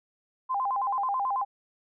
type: tone with vibrato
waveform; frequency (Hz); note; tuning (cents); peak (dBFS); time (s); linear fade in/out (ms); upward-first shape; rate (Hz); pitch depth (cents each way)
sine; 910; A#5; -42; -25; 0.49-1.45; 20; square; 9.2; 220
effects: none